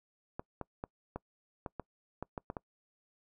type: clicks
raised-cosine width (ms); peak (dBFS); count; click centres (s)
1; -24; 10; 0.395 / 0.613 / 0.839 / 1.16 / 1.662 / 1.797 / 2.226 / 2.378 / 2.501 / 2.568
effects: noise-tail reverb RT60 0.1 s tail -25 dB re dry

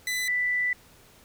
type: tone pair in turn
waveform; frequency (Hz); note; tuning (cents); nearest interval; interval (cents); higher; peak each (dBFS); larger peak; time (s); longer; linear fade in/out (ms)
sawtooth / sine; 1999 / 1980.6; B6 / B6; +20 / +4; unison; 16; first; -23; neither; 0.07-0.28 / 0.28-0.73; second; 2
effects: pink hiss -55 dBFS RMS until 1.24 s

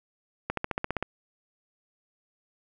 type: accelerating click train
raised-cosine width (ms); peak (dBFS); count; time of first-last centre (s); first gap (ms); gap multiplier
0.5; -13; 9; 0.5-1.026; 73; 0.97
effects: none

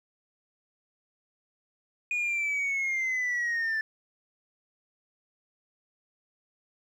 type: linear sweep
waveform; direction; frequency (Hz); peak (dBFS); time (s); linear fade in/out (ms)
sine; down; 2463 to 1753; -24; 2.11-3.81; 2
effects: tanh soft clip ceiling -25 dBFS + 10-bit

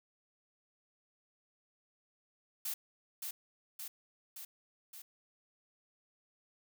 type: noise with echo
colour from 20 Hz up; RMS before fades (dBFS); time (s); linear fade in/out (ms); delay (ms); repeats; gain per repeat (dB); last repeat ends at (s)
blue; -38; 2.65-2.74; 5; 570; 4; -3; 5.02
effects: none

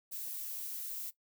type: noise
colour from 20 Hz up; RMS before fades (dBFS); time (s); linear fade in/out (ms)
violet; -41; 0.11-1.11; 20
effects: noise-tail reverb RT60 0.1 s tail -17 dB re dry

